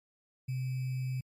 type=tone with sample-and-hold; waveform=sine; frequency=129.2 Hz; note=C3; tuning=21 cents flat; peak=-31 dBFS; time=0.48-1.21 s; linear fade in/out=10 ms; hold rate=2450 Hz; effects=MP3 64 kbps